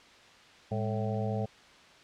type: harmonic tone with a mistuned harmonic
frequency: 110 Hz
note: A2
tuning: in tune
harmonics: 1 / 2 / 4 / 5 / 6 / 7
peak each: -32 / -35 / -38 / -39 / -40 / -40 dBFS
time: 0.71-1.46 s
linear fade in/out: 10 ms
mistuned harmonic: 2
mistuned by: -120 cents
effects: white hiss -55 dBFS RMS until 2.03 s + low-pass 4000 Hz 12 dB/octave